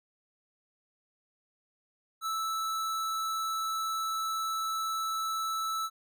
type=tone; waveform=square; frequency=1314 Hz; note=E6; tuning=6 cents flat; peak=-31 dBFS; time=2.21-5.9 s; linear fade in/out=50 ms; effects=none